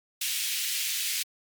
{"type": "high-pass noise", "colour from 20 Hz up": "pink", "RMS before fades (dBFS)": -30, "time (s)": [0.21, 1.23], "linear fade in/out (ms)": 5, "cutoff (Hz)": 2400, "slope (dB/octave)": 24, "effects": ["Opus 48 kbps"]}